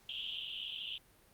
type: band-pass noise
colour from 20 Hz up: white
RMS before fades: -42 dBFS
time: 0.09-0.98 s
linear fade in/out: 2 ms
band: 2800 to 3400 Hz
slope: 96 dB/octave
effects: pink hiss -65 dBFS RMS until 1.33 s + Opus 48 kbps